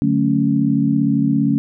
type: chord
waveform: sine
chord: D major seventh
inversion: none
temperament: equal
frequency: 146.83 / 185 / 220 / 277.2 Hz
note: D3 / F#3 / A3 / C#4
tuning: 0 / 0 / 0 / 0 cents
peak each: -20 / -23 / -18 / -17 dBFS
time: 0.02-1.58 s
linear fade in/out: 0 ms
effects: none